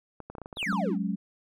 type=clicks; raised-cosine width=1 ms; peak=-26 dBFS; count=10; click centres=0.203 / 0.3 / 0.352 / 0.383 / 0.417 / 0.459 / 0.528 / 0.571 / 0.629 / 0.728 s
type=exponential sweep; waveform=triangle; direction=down; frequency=4062 to 217.4 Hz; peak=-27 dBFS; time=0.56-0.98 s; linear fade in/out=50 ms
type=chord; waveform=sine; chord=F# suspended second; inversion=none; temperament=equal; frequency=185 / 207.7 / 277.2 Hz; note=F#3 / G#3 / C#4; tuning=0 / 0 / 0 cents; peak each=-30 / -30 / -36 dBFS; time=0.66-1.16 s; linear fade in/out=20 ms
effects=none